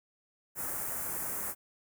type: band-stop noise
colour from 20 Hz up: white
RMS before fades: -36 dBFS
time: 0.55-1.55 s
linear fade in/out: 50 ms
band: 1800 to 7700 Hz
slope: 24 dB/octave
effects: none